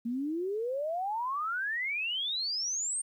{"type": "exponential sweep", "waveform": "sine", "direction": "up", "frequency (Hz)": [226.7, 8870], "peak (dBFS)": -30, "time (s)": [0.05, 3.02], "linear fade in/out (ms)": 10, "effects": ["11-bit"]}